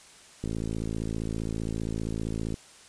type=click train; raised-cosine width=3 ms; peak=-19 dBFS; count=117; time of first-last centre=0.44-2.541 s; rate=55.2 Hz; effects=white hiss -52 dBFS RMS until 2.88 s + resampled to 22050 Hz